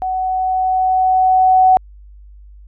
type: tone with level ramp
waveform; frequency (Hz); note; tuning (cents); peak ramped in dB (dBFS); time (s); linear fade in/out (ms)
sine; 748; F#5; +19; -17 to -6; 0.02-1.77; 0
effects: added 50 Hz sine -37 dBFS peak until 2.67 s